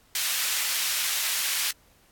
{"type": "high-pass noise", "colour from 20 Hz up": "pink", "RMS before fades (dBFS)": -27, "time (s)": [0.15, 1.71], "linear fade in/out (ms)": 2, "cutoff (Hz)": 2200, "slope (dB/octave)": 12, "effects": ["pink hiss -60 dBFS RMS until 2.11 s", "AAC 64 kbps"]}